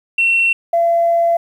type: tone pair in turn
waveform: sine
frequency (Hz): 2716 / 679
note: F7 / F5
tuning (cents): -49 / -49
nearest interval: 2 octaves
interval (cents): 2400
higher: first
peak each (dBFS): -10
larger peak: neither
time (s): 0.18-0.53 / 0.73-1.37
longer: second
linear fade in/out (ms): 5
effects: tanh soft clip ceiling -6 dBFS + 8-bit